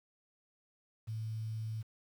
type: tone with quantisation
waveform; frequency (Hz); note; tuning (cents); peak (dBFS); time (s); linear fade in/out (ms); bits
sine; 110.6; A2; +9; -36; 1.07-1.83; 20; 10
effects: none